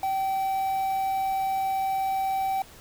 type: tone with quantisation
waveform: triangle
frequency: 772 Hz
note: G5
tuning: 27 cents flat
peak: -22 dBFS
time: 0.03-2.62 s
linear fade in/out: 2 ms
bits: 7
effects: pink hiss -49 dBFS RMS until 2.8 s